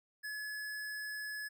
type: tone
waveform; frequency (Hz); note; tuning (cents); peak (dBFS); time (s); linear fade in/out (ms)
square; 1703; G#6; +43; -40; 0.23-1.49; 20
effects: none